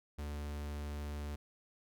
45% pulse tone, 73.42 Hz, D2, in tune, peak -39 dBFS, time 0.18-1.36 s, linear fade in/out 10 ms, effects none

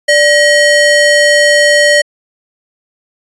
square ring-modulated tone, 1244.5 Hz, D#6, in tune, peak -3 dBFS, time 0.08-2.02 s, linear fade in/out 10 ms, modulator 658 Hz, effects resampled to 22050 Hz

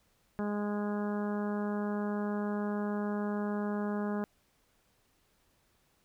harmonic tone, 206.8 Hz, G#3, 7 cents flat, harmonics 1 / 2 / 3 / 4 / 5 / 6 / 7 / 8, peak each -32 / -38 / -42 / -44 / -46 / -48 / -49 / -50 dBFS, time 0.39-4.24 s, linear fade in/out 0 ms, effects pink hiss -71 dBFS RMS until 6.04 s

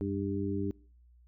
harmonic tone with a mistuned harmonic, 99.3 Hz, G2, 23 cents sharp, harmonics 1 / 2 / 3 / 4, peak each -36 / -36 / -34 / -37 dBFS, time 0.01-0.71 s, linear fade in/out 0 ms, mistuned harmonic 1, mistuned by -88 cents, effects noise-tail reverb RT60 0.5 s tail -25 dB re dry + added 60 Hz sine -57 dBFS peak until 1.27 s

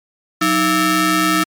sawtooth ring-modulated tone, 496.8 Hz, B4, 10 cents sharp, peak -6 dBFS, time 0.41-1.44 s, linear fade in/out 10 ms, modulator 810 Hz, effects MP3 96 kbps

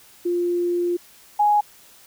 sine tone pair in turn, 349.9 / 832.2 Hz, F4 / G#5, +3 / +3 cents, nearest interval octave + minor third, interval 1500 cents, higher second, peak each -19 / -14 dBFS, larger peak second, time 0.25-0.97 / 1.39-1.61 s, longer first, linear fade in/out 10 ms, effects white hiss -50 dBFS RMS until 2.06 s

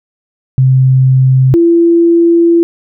sine tone pair in turn, 130.81 / 338.3 Hz, C3 / E4, 0 / +45 cents, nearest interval octave + major third, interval 1645 cents, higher second, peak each -4 dBFS, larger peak neither, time 0.58-1.54 / 1.54-2.63 s, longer second, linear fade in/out 0 ms, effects none

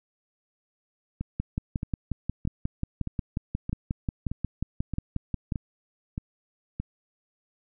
two click trains, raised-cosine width 5 ms, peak -18 / -15 dBFS, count 10 / 24, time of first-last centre 1.21-6.8 / 1.4-5.522 s, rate 1.61 / 5.58 Hz, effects none

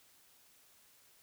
silence, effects white hiss -65 dBFS RMS until 1.22 s

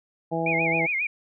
harmonic tone, 164.81 Hz, E3, in tune, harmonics 1 / 2 / 3 / 4 / 5, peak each -30 / -30 / -30 / -30 / -30 dBFS, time 0.31-0.87 s, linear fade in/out 20 ms
sine tone with vibrato, 2284 Hz, D7, 49 cents flat, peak -23 dBFS, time 0.46-1.07 s, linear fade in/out 5 ms, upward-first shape sine, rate 7.4 Hz, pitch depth 150 cents each way
effects none

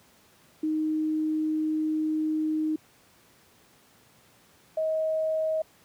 sine tone pair in turn, 311.1 / 632.9 Hz, D#4 / D#5, 0 / +29 cents, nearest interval octave, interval 1229 cents, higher second, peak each -24 dBFS, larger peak neither, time 0.63-2.76 / 4.77-5.62 s, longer first, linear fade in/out 5 ms, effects pink hiss -59 dBFS RMS until 5.84 s + high-pass 100 Hz 12 dB/octave

